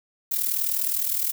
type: noise with amplitude modulation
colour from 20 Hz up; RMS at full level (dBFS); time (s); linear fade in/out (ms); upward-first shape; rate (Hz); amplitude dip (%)
violet; -22; 0.31-1.32; 10; sine; 39.7; 70
effects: none